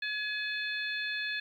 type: harmonic tone with a mistuned harmonic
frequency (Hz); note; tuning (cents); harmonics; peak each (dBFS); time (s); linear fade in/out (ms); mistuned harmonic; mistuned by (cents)
848; G#5; +36; 2 / 3 / 4 / 5; -34 / -38 / -40 / -42; 0.02-1.4; 5; 4; +51
effects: 11-bit